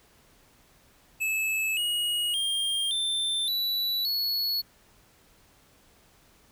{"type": "tone with pitch steps", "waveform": "square", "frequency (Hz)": [2605, 2890, 3207, 3559, 3948, 4381], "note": ["E7", "F#7", "G7", "A7", "B7", "C#8"], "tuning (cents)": [-21, -41, 39, 19, -1, -21], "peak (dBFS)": -26, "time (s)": [1.2, 4.62], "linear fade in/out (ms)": 20, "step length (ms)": 570, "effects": ["pink hiss -60 dBFS RMS until 6.51 s"]}